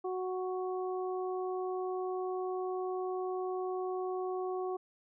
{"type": "harmonic tone", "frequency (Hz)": 370, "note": "F#4", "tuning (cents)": 0, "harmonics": [1, 2, 3], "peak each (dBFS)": [-34, -40, -44], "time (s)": [0.04, 4.77], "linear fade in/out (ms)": 10, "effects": []}